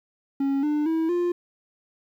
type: tone with pitch steps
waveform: triangle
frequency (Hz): 275.2 / 298.4 / 323.5 / 350.8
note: C#4 / D4 / E4 / F4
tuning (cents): -12 / +28 / -32 / +8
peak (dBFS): -19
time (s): 0.4-1.32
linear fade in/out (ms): 5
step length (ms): 230
effects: 10-bit